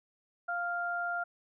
sine tone pair together, 698.5 / 1396.9 Hz, F5 / F6, 0 / 0 cents, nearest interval octave, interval 1200 cents, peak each -35 / -33 dBFS, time 0.48-1.24 s, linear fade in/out 10 ms, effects none

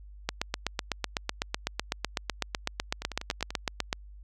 two click trains, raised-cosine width 0.2 ms, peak -10 / -19 dBFS, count 30 / 6, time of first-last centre 0.29-3.929 / 3.02-3.505 s, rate 7.97 / 10.3 Hz, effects added 50 Hz sine -45 dBFS peak until 4.23 s

